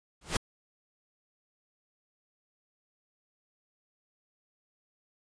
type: noise with exponential growth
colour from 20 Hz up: pink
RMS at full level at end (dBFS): -23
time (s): 0.21-0.37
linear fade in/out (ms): 5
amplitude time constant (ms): 33
effects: resampled to 22050 Hz